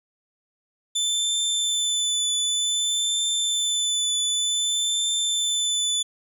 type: tone with vibrato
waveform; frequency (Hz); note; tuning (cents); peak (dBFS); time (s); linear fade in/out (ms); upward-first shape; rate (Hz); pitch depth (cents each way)
25% pulse; 3520; A7; 0; -17; 0.95-6.03; 10; triangle; 0.54; 21
effects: none